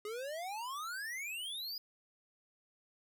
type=exponential sweep; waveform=square; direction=up; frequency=409 to 5020 Hz; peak=-40 dBFS; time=0.05-1.78 s; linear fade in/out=2 ms; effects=none